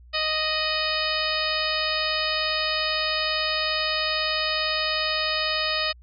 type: harmonic tone with a mistuned harmonic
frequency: 622.3 Hz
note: D#5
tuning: in tune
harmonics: 1 / 2 / 3 / 4 / 5 / 6 / 7 / 8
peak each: -31 / -31 / -31 / -31 / -31 / -31 / -31 / -31 dBFS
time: 0.13-5.93 s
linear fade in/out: 20 ms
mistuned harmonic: 5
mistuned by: -63 cents
effects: added 60 Hz sine -46 dBFS peak until 6.02 s